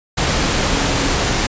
sine tone in noise, 277.2 Hz, C#4, in tune, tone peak -25 dBFS, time 0.73-1.14 s, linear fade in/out 10 ms, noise pink, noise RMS -17 dBFS, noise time 0.17-1.47 s, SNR -11 dB, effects resampled to 16000 Hz

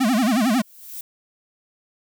square tone with vibrato, 235.9 Hz, A#3, 21 cents sharp, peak -17 dBFS, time 0-0.62 s, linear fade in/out 10 ms, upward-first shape sine, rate 11 Hz, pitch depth 230 cents each way
violet noise with exponential growth, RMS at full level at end -31 dBFS, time 0.36-1.01 s, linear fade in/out 2 ms, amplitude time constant 140 ms
effects none

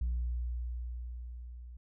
sine tone with level ramp, 60.3 Hz, B1, 41 cents flat, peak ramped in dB -27 to -45 dBFS, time 0.01-1.77 s, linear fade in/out 5 ms, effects tanh soft clip ceiling -28 dBFS

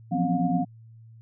sine tone cluster, 170.4 / 179.5 / 249.1 / 269.3 / 712 Hz, F3 / F3 / B3 / C#4 / F5, -42 / +48 / +15 / -50 / +33 cents, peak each -28 dBFS, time 0.11-0.65 s, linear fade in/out 20 ms, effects added 113 Hz sine -46 dBFS peak until 1.21 s

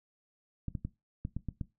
clicks, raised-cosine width 5 ms, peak -23 dBFS, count 7, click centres 0.683 / 0.752 / 0.85 / 1.251 / 1.366 / 1.487 / 1.612 s, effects noise-tail reverb RT60 0.2 s tail -17 dB re dry

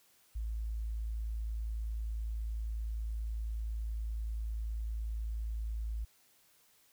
sine tone, 55 Hz, A1, in tune, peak -34 dBFS, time 0.35-6.05 s, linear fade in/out 10 ms, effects white hiss -67 dBFS RMS until 6.92 s

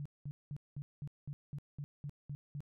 sine tone bursts, 144 Hz, D3, 34 cents flat, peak -39 dBFS, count 11, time 0-2.605 s, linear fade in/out 0 ms, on 55 ms, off 200 ms, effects none

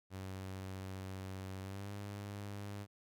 sawtooth tone with pitch glide, 95.1 to 101.34 Hz, F#2 to G#2, +48 to -42 cents, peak -39 dBFS, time 0.1-2.87 s, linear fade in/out 50 ms, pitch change +110 cents, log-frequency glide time 1.6-1.92 s, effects none

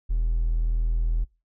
triangle tone with hard clipping, 40.84 Hz, E1, 15 cents flat, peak -20 dBFS, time 0.09-1.25 s, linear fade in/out 20 ms, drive 2 dB, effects noise-tail reverb RT60 0.3 s tail -24 dB re dry

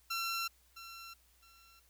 15% pulse tone with echo, 1356 Hz, E6, 49 cents sharp, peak -28 dBFS, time 0.1-0.48 s, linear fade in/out 10 ms, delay 660 ms, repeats 2, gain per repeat -13 dB, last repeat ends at 1.8 s, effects added 60 Hz sine -69 dBFS peak until 1.89 s + white hiss -69 dBFS RMS until 1.89 s

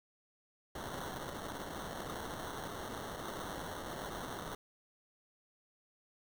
white noise with sample-and-hold, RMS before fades -43 dBFS, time 0.75-4.55 s, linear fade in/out 5 ms, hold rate 2450 Hz, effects none

